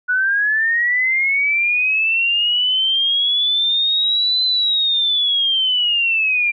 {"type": "linear two-way sweep", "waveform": "sine", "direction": "up then down", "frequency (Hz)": [1464, 4051, 2363], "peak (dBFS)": -14, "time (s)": [0.08, 6.52], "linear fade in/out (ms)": 20, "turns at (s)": 4.44, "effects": []}